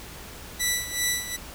10% pulse tone with tremolo, 1970 Hz, B6, 5 cents flat, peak -13 dBFS, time 0.59-1.37 s, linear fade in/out 20 ms, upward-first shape sine, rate 2.6 Hz, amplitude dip 75%, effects added 64 Hz sine -48 dBFS peak until 1.54 s + pink hiss -42 dBFS RMS until 1.54 s

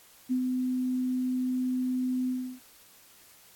sine tone with ADSR envelope, 254 Hz, B3, 49 cents sharp, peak -23 dBFS, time 0.29-2.6 s, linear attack 28 ms, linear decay 79 ms, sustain -3 dB, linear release 320 ms, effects white hiss -56 dBFS RMS until 3.55 s + AAC 64 kbps

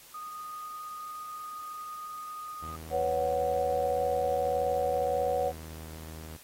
sine tone, 1236 Hz, D#6, 12 cents flat, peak -38 dBFS, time 0.14-2.76 s, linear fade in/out 5 ms
sawtooth tone with pitch glide, 79.9 to 79.26 Hz, D#2 to D#2, +47 to +33 cents, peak -38 dBFS, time 2.62-6.37 s, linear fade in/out 10 ms, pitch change -14 cents, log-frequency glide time 4.99-6.07 s
sine chord, B suspended second, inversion none, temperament just, 493.9 / 555.6 / 740.8 Hz, B4 / C#5 / F#5, 0 / +4 / +2 cents, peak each -30 dBFS, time 2.9-5.53 s, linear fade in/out 50 ms
effects white hiss -53 dBFS RMS until 6.43 s + AAC 48 kbps

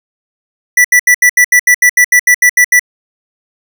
square tone bursts, 1966 Hz, B6, 8 cents flat, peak -4 dBFS, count 14, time 0.77-2.795 s, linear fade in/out 5 ms, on 75 ms, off 75 ms, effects none

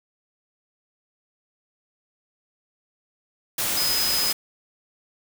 sine tone in noise, 5040 Hz, D#8, 21 cents sharp, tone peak -23 dBFS, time 3.77-4.32 s, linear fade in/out 5 ms, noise white, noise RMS -25 dBFS, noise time 3.58-4.33 s, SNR -1 dB, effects none

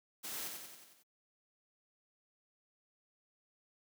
white noise with echo, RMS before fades -43 dBFS, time 0.23-0.49 s, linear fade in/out 20 ms, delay 91 ms, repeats 6, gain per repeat -4 dB, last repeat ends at 1.036 s, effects high-pass 150 Hz 12 dB/octave

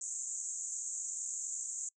pink band-pass noise, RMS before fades -40 dBFS, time 0.01-1.89 s, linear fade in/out 5 ms, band 6600 to 7800 Hz, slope 96 dB/octave, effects noise-tail reverb RT60 0.1 s tail -25 dB re dry

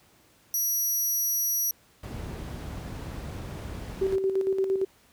15% pulse tone, 5800 Hz, F#8, 35 cents flat, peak -19 dBFS, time 0.54-1.71 s, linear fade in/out 2 ms
brown noise, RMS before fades -33 dBFS, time 2.03-4.16 s, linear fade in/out 5 ms
sine tone with tremolo, 384.8 Hz, G4, 32 cents flat, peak -21 dBFS, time 4.01-4.85 s, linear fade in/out 10 ms, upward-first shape square, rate 8.7 Hz, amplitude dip 50%
effects pink hiss -60 dBFS RMS until 5.12 s + high-pass 60 Hz 12 dB/octave

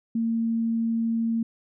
sine tone, 228.2 Hz, A#3, 37 cents flat, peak -22 dBFS, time 0.15-1.43 s, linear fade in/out 5 ms, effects none

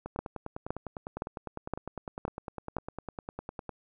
two click trains, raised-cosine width 1 ms, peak -23 / -17 dBFS, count 37 / 6, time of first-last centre 0.06-3.693 / 0.19-2.767 s, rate 9.91 / 1.94 Hz, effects none

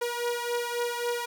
sawtooth beating tone pair, 477.7 / 481.4 Hz, A#4 / B4, +42 / -44 cents, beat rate 3.7 Hz, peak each -26 / -29 dBFS, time 0.01-1.26 s, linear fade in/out 10 ms, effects none

